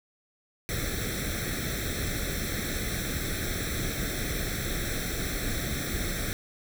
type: noise with comb filter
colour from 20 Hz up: pink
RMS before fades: -31 dBFS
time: 0.69-6.33 s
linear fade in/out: 0 ms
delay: 0.52 ms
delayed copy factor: +0.9
effects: none